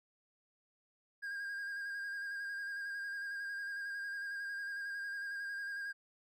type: tone with vibrato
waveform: triangle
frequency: 1616 Hz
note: G#6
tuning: 48 cents flat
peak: -37 dBFS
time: 1.22-5.93 s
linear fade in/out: 20 ms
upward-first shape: square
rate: 11 Hz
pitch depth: 23 cents each way
effects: none